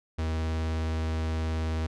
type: tone with vibrato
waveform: 45% pulse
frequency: 79.9 Hz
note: D#2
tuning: 47 cents sharp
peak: -27 dBFS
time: 0.18-1.87 s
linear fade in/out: 10 ms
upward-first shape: triangle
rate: 19 Hz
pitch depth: 16 cents each way
effects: low-pass 6000 Hz 12 dB/octave